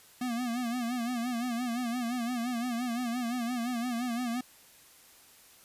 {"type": "tone with vibrato", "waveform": "square", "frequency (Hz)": 240.9, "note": "B3", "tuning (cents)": -43, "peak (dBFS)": -31, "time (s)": [0.21, 4.41], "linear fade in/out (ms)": 5, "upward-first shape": "sine", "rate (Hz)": 5.8, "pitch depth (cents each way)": 87, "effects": ["white hiss -57 dBFS RMS until 5.64 s", "resampled to 32000 Hz"]}